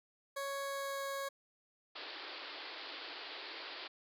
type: tone with pitch glide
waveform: 20% pulse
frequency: 554.4 to 550.9 Hz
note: C#5 to C#5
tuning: 0 to -11 cents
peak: -33 dBFS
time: 0.36-1.29 s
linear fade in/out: 10 ms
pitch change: -11 cents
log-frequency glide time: 0.63-1.04 s
type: band-pass noise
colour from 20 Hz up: white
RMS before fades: -47 dBFS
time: 1.95-3.88 s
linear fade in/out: 10 ms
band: 280 to 4800 Hz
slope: 96 dB/octave
effects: none